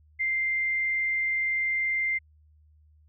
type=tone; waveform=sine; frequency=2093 Hz; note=C7; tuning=in tune; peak=-24 dBFS; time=0.19-2.19 s; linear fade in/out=20 ms; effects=added 76 Hz sine -56 dBFS peak until 3.08 s